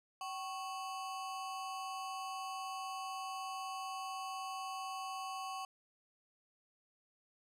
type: ring-modulated tone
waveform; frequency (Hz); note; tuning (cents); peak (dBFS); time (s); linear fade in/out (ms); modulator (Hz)
square; 932.3; A#5; 0; -38; 0.21-5.65; 2; 168
effects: low-pass 10000 Hz 12 dB/octave